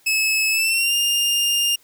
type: tone with pitch glide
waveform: sawtooth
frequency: 2591 to 2809 Hz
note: E7 to F7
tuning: -30 to +9 cents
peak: -14 dBFS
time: 0.06-1.76 s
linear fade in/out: 10 ms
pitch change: +139 cents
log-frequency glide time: 0.51-0.94 s
effects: white hiss -56 dBFS RMS until 1.83 s